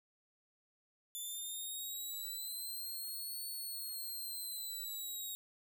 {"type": "linear two-way sweep", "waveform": "5% pulse", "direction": "up then down", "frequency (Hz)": [3500, 4435, 3763], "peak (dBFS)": -34, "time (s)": [1.15, 5.35], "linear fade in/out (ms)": 0, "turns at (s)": 3.46, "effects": []}